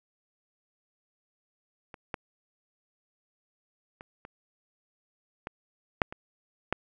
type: clicks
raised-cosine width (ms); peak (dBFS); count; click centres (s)
0.5; -28 / -17 / -28 / -28 / -20 / -6 / -24 / -11; 8; 1.942 / 2.142 / 4.009 / 4.251 / 5.471 / 6.018 / 6.125 / 6.726
effects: none